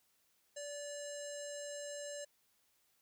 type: tone with low-pass filter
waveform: square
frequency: 579 Hz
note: D5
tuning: 25 cents flat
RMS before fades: -45 dBFS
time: 0.56-2.25 s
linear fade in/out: 10 ms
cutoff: 7500 Hz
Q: 6.7
effects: white hiss -75 dBFS RMS until 3.01 s